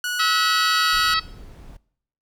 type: tone with pitch glide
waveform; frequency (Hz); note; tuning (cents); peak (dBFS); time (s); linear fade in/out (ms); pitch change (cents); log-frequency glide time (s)
sawtooth; 1466 to 1455.9; F#6 to F#6; -16 to -28; -20; 0.04-1.14; 2; -12; 0.73-0.82
type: harmonic tone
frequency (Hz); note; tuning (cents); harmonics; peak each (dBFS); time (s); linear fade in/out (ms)
646; E5; -35; 2 / 3 / 4 / 5 / 6 / 7 / 8; -21 / -27 / -30 / -29 / -26 / -26 / -32; 0.19-1.2; 10
type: noise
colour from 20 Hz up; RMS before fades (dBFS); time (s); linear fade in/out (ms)
brown; -40; 0.92-1.77; 5
effects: noise-tail reverb RT60 0.7 s tail -22 dB re dry